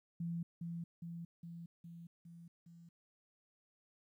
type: tone with echo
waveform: sine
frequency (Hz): 169.1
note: E3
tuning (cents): +44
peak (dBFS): -37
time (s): 0.2-0.43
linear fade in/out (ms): 5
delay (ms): 410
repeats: 6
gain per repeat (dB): -3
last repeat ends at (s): 2.89
effects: 13-bit

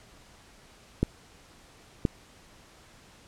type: clicks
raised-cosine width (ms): 3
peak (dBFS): -10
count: 2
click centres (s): 1.03 / 2.052
effects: pink hiss -55 dBFS RMS until 3.27 s + low-pass 9000 Hz 12 dB/octave

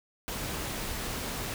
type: noise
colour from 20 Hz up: pink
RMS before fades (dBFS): -35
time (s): 0.28-1.54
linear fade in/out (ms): 0
effects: none

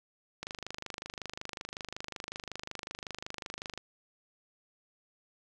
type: click train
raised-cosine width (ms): 0.2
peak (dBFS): -21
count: 86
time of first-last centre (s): 0.43-3.776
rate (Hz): 25.4
effects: none

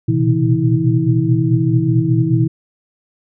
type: tone cluster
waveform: sine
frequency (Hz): 118.8 / 123.6 / 132.5 / 163.9 / 323.2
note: A#2 / B2 / C3 / E3 / E4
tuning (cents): +33 / +2 / +22 / -10 / -34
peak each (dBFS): -18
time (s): 0.08-2.48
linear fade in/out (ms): 10
effects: none

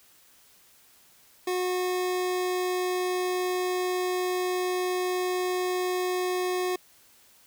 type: tone pair together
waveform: square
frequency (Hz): 364.3 / 727.6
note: F#4 / F#5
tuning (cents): -27 / -29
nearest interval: octave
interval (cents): 1198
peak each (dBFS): -27 / -35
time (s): 1.47-6.76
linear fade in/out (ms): 5
effects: white hiss -58 dBFS RMS until 7.46 s

